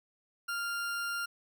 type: tone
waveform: 40% pulse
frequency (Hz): 1396.9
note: F6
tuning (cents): 0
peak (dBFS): -32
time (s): 0.48-1.26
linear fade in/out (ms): 10
effects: none